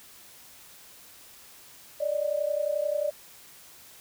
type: tone pair together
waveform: sine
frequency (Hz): 577.7 / 609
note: D5 / D#5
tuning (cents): -29 / -37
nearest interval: minor second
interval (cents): 92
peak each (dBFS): -28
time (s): 2-3.11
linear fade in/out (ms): 10
effects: white hiss -51 dBFS RMS until 4 s